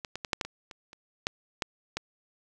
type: clicks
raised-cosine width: 0.2 ms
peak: -19 / -18 / -17 / -8 / -11 / -21 / -26 / -30 / -10 / -11 / -14 dBFS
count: 11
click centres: 0.048 / 0.156 / 0.248 / 0.332 / 0.412 / 0.45 / 0.712 / 0.931 / 1.269 / 1.622 / 1.97 s
effects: none